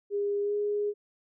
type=tone with pitch glide; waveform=sine; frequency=406.4 to 413.5 Hz; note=G#4 to G#4; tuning=-38 to -8 cents; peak=-26 dBFS; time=0.1-0.94 s; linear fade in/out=50 ms; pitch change=+30 cents; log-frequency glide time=0.42-0.54 s; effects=none